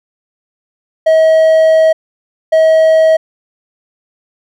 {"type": "tone bursts at uneven times", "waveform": "triangle", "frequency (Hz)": 639, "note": "D#5", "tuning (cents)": 46, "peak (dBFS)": -3, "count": 2, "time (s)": [[1.06, 1.93], [2.52, 3.17]], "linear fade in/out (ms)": 10, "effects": []}